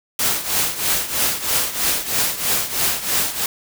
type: noise with tremolo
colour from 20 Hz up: white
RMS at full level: -17 dBFS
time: 0.19-3.46 s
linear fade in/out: 2 ms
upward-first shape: triangle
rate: 3.1 Hz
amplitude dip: 80%
effects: none